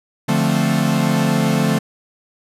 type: chord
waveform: 45% pulse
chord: D minor seventh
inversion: none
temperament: equal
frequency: 146.83 / 174.61 / 220 / 261.6 Hz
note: D3 / F3 / A3 / C4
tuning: 0 / 0 / 0 / 0 cents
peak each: -20 / -20 / -19 / -23 dBFS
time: 0.28-1.79 s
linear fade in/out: 10 ms
effects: resampled to 32000 Hz